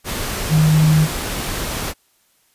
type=tone in noise; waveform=sine; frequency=155.56 Hz; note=D#3; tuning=in tune; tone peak=-10 dBFS; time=0.49-1.08 s; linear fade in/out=50 ms; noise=pink; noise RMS=-24 dBFS; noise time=0.04-1.94 s; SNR=+11 dB; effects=white hiss -60 dBFS RMS until 2.54 s + resampled to 32000 Hz